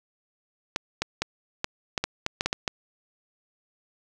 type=clicks; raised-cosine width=0.2 ms; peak=-8 dBFS; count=11; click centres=0.761 / 1.02 / 1.22 / 1.644 / 1.978 / 2.04 / 2.264 / 2.409 / 2.46 / 2.529 / 2.678 s; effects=none